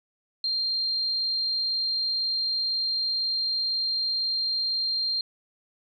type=tone; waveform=sine; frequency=4186 Hz; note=C8; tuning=in tune; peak=-24 dBFS; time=0.44-5.21 s; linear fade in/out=2 ms; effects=none